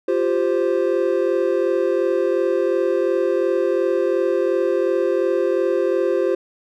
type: chord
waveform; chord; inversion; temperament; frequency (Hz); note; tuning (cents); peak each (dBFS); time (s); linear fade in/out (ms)
triangle; F suspended second; none; equal; 349.2 / 392 / 523.3; F4 / G4 / C5; 0 / 0 / 0; -19; 0.08-6.35; 5
effects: none